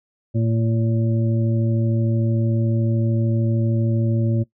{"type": "harmonic tone", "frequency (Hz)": 113.3, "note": "A#2", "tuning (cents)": -49, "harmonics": [1, 2, 3, 5], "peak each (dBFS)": [-18, -24, -28, -32], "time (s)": [0.34, 4.44], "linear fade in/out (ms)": 20, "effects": ["noise-tail reverb RT60 0.1 s tail -18 dB re dry"]}